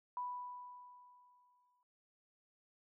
sine tone with exponential decay, 987.8 Hz, B5, in tune, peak -37 dBFS, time 0.17-1.83 s, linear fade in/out 1 ms, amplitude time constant 360 ms, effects none

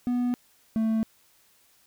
triangle tone pair in turn, 245.4 / 221.9 Hz, B3 / A3, -11 / +15 cents, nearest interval major second, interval 174 cents, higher first, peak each -21 / -20 dBFS, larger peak second, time 0.07-0.34 / 0.76-1.03 s, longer neither, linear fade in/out 0 ms, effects white hiss -62 dBFS RMS until 1.86 s

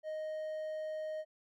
triangle tone, 622.3 Hz, D#5, in tune, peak -35 dBFS, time 0.03-1.25 s, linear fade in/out 50 ms, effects none

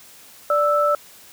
sine tone pair together, 587.3 / 1318.5 Hz, D5 / E6, 0 / 0 cents, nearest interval octave + major second, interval 1400 cents, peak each -18 dBFS, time 0.5-0.95 s, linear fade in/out 2 ms, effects white hiss -46 dBFS RMS until 1.32 s + high-pass 60 Hz 12 dB/octave

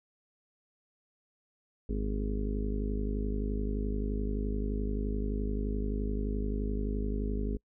harmonic tone, 51.6 Hz, G#1, 10 cents flat, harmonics 1 / 2 / 3 / 4 / 5 / 6 / 7 / 8 / 9, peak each -31 / -43 / -47 / -38 / -39 / -47 / -48 / -40 / -50 dBFS, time 1.89-7.57 s, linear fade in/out 5 ms, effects noise-tail reverb RT60 0.1 s tail -26 dB re dry

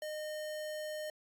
square tone, 612 Hz, D#5, 29 cents flat, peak -39 dBFS, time 0.02-1.1 s, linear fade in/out 2 ms, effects AAC 64 kbps

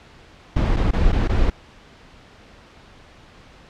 brown noise with dropouts, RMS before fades -17 dBFS, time 0.56-1.5 s, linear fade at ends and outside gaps 5 ms, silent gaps 0.763-0.767 / 0.909-0.932 / 1.121-1.127 / 1.277-1.293 s, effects pink hiss -47 dBFS RMS until 3.69 s + low-pass 4000 Hz 12 dB/octave

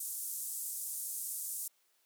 pink band-pass noise, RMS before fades -40 dBFS, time 0-1.68 s, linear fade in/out 5 ms, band 8200 to 14000 Hz, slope 24 dB/octave, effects white hiss -73 dBFS RMS until 2.05 s + high-pass 300 Hz 12 dB/octave

